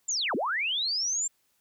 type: linear two-way sweep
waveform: sine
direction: down then up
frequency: 7459 to 193.1 to 7459 Hz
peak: -26 dBFS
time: 0.08-1.28 s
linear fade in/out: 10 ms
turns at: 0.35 s
effects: white hiss -71 dBFS RMS until 1.6 s